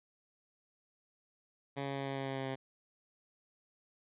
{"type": "tone with pitch steps", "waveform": "10% pulse", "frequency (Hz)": [139.2, 138.32, 137.44, 136.57, 135.71, 134.85, 133.99, 133.14], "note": ["C#3", "C#3", "C#3", "C#3", "C#3", "C#3", "C3", "C3"], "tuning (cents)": [8, -3, -14, -25, -36, -47, 42, 31], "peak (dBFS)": -28, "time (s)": [1.76, 2.56], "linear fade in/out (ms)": 20, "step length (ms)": 100, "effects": ["resampled to 8000 Hz"]}